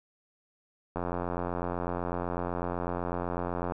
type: click train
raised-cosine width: 1 ms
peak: -18 dBFS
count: 244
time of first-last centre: 0.96-3.721 s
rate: 88 Hz
effects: none